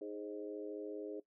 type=harmonic tone with a mistuned harmonic; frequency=103.83 Hz; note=G#2; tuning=in tune; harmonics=3 / 4 / 5 / 6; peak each=-46 / -44 / -49 / -54 dBFS; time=0.01-1.2 s; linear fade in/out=5 ms; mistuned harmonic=5; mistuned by=+35 cents; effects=noise-tail reverb RT60 0.1 s tail -18 dB re dry